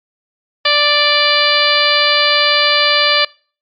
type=harmonic tone; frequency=587.3 Hz; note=D5; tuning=in tune; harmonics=1 / 2 / 3 / 4 / 5 / 6 / 7 / 8; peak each=-18 / -18 / -18 / -18 / -18 / -18 / -18 / -18 dBFS; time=0.65-3.25 s; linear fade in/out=5 ms; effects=noise-tail reverb RT60 0.4 s tail -24 dB re dry + MP3 48 kbps